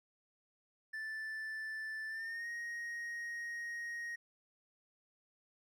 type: tone with pitch glide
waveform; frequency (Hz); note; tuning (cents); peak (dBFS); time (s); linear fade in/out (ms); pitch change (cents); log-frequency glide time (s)
triangle; 1760 to 1875.5; A6 to A#6; 0 to +10; -38; 0.93-4.16; 10; +110; 2.08-2.48
effects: none